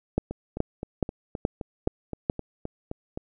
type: two click trains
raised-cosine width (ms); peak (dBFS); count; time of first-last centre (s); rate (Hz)
2; -9 / -19; 6 / 12; 0.18-2.299 / 0.31-3.175; 2.36 / 3.84
effects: none